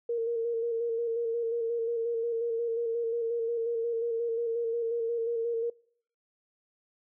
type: tone with vibrato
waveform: sine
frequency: 463.2 Hz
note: A#4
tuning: 11 cents flat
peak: -27 dBFS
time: 0.09-5.7 s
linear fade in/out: 5 ms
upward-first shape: square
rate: 5.6 Hz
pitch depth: 27 cents each way
effects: noise-tail reverb RT60 0.6 s tail -25 dB re dry